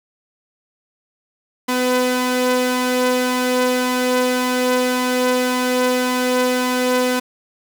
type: tone pair together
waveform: sawtooth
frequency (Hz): 251.9 / 502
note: B3 / B4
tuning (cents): +34 / +28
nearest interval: octave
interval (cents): 1194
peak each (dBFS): -15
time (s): 1.68-7.2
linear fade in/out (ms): 10
effects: none